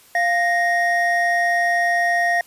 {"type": "tone pair together", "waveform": "triangle", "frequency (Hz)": [696.5, 1864.7], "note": ["F5", "A#6"], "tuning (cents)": [-5, 0], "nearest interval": "octave + perfect fourth", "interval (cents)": 1705, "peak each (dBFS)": -17, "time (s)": [0.15, 2.41], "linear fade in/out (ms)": 2, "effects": ["white hiss -50 dBFS RMS until 2.46 s", "resampled to 32000 Hz"]}